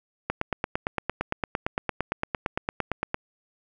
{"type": "click train", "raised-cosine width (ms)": 0.5, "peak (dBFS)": -10, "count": 26, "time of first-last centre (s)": [0.3, 3.144], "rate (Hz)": 8.79, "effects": []}